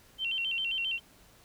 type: tone with vibrato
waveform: sine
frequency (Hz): 2915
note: F#7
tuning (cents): -26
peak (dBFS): -29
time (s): 0.18-1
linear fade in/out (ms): 50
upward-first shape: square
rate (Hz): 7.5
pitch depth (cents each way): 110
effects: pink hiss -59 dBFS RMS until 1.44 s